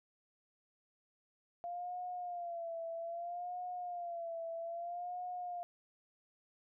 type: tone with vibrato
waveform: sine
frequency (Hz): 692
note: F5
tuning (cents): -16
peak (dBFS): -39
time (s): 1.64-5.63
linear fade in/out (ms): 0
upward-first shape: sine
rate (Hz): 0.62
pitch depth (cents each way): 73
effects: none